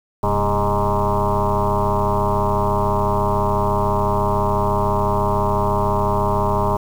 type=tone with frequency modulation; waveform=sine; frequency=513 Hz; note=C5; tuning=34 cents flat; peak=-15 dBFS; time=0.23-6.77 s; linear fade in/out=5 ms; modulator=106 Hz; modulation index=5.4; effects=7-bit